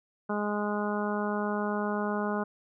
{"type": "harmonic tone", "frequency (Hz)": 207.7, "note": "G#3", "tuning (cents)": 0, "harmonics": [1, 2, 3, 4, 5, 6, 7], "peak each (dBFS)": [-31, -34, -36, -37, -38, -39, -39], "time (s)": [0.29, 2.44], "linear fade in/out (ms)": 10, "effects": []}